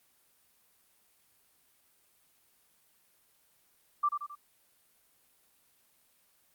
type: tone with echo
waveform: sine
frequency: 1174.7 Hz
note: D6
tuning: in tune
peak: -24 dBFS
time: 4.03-4.09 s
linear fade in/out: 10 ms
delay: 88 ms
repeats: 3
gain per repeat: -6 dB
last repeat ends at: 4.354 s
effects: white hiss -68 dBFS RMS until 6.54 s + Opus 32 kbps